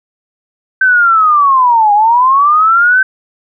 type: linear two-way sweep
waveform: sine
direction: down then up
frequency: 1551 to 810 to 1551 Hz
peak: -5 dBFS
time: 0.81-3.03 s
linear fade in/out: 5 ms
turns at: 1.93 s
effects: none